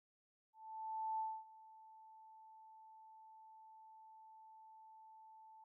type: tone with ADSR envelope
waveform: sine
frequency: 880 Hz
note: A5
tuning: in tune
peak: -37 dBFS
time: 0.53-5.64 s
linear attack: 660 ms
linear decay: 250 ms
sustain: -21 dB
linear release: 3 ms
effects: none